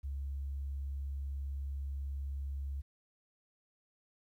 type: tone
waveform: sine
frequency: 69.3 Hz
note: C#2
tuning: in tune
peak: -35 dBFS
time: 0.03-2.82 s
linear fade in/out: 20 ms
effects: tanh soft clip ceiling -31 dBFS + 12-bit